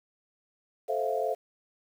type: chord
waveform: sine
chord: F major seventh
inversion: first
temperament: just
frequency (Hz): 436.5 / 523.8 / 654.8 / 698.5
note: A4 / C5 / E5 / F5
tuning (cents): -14 / +2 / -12 / 0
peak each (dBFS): -32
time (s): 0.88-1.35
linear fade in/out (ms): 20
effects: 9-bit